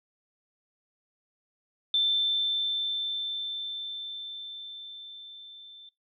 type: tone with level ramp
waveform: sine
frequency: 3548 Hz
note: A7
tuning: 14 cents sharp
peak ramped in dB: -21 to -46 dBFS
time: 1.94-5.89 s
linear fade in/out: 2 ms
effects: noise-tail reverb RT60 0.2 s tail -20 dB re dry